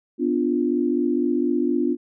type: chord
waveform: sine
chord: B diminished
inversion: none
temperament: equal with one note detuned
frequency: 249.5 / 293.7 / 349.2 Hz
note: B3 / D4 / F4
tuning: +18 / 0 / 0 cents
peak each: -23 dBFS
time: 0.18-1.97 s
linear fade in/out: 50 ms
effects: none